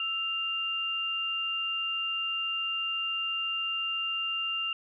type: tone pair together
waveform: sine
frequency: 1318.6 / 2794 Hz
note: E6 / F7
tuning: 0 / 0 cents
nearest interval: octave + minor second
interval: 1300 cents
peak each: -38 / -29 dBFS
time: 0-4.73 s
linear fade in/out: 2 ms
effects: none